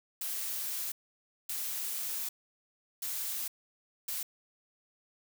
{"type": "noise bursts at uneven times", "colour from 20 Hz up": "blue", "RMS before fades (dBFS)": -36, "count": 4, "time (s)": [[0.21, 0.92], [1.49, 2.29], [3.02, 3.48], [4.08, 4.23]], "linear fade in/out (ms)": 5, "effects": []}